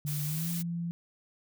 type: tone with pitch glide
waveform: sine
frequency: 148.3 to 170.35 Hz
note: D3 to F3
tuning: +17 to -43 cents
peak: -31 dBFS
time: 0.05-0.91 s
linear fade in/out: 0 ms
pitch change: +240 cents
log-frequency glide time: 0.25-0.5 s
type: noise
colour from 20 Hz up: blue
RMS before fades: -38 dBFS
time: 0.06-0.63 s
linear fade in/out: 20 ms
effects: none